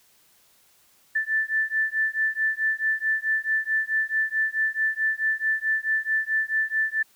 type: beating tone pair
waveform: sine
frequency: 1760 / 1764.6 Hz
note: A6 / A6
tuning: 0 / +5 cents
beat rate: 4.6 Hz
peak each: -25 dBFS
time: 1.15-7.03 s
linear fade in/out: 10 ms
effects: white hiss -60 dBFS RMS until 7.15 s